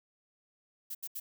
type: noise bursts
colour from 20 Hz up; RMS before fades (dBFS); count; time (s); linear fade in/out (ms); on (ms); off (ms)
violet; -39; 3; 0.9-1.2; 10; 50; 75
effects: none